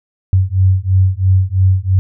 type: beating tone pair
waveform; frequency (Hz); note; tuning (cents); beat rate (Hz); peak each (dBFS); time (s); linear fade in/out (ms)
sine; 92.8 / 95.8; F#2 / G2; +6 / -39; 3; -12; 0.33-1.99; 0
effects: none